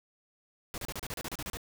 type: noise bursts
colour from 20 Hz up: pink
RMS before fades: -38 dBFS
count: 12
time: 0.74-1.571 s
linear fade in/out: 0 ms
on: 39 ms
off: 33 ms
effects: none